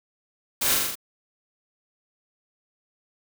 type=noise with echo; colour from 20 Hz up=white; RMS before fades=-24 dBFS; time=0.61-0.75 s; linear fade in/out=10 ms; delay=41 ms; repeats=5; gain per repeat=-2 dB; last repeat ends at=0.955 s; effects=none